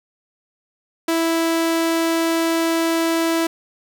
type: tone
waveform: sawtooth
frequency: 329.6 Hz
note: E4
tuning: in tune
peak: -13 dBFS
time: 1.08-3.47 s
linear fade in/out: 5 ms
effects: none